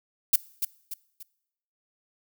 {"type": "noise with echo", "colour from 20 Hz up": "violet", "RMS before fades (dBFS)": -18, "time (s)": [0.33, 0.36], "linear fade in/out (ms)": 5, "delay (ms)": 290, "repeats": 3, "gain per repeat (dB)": -8, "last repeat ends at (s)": 1.23, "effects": ["noise-tail reverb RT60 0.8 s tail -22 dB re dry"]}